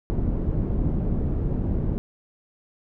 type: low-pass noise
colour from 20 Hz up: pink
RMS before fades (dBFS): -24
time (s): 0.1-1.98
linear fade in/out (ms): 0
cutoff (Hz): 280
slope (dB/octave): 12
effects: none